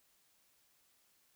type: silence
effects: white hiss -72 dBFS RMS until 1.35 s